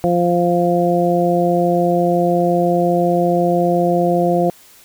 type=harmonic tone; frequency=174.4 Hz; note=F3; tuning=2 cents flat; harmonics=1 / 2 / 3 / 4; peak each=-18 / -18 / -18 / -18 dBFS; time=0.04-4.5 s; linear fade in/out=0 ms; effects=white hiss -46 dBFS RMS until 4.84 s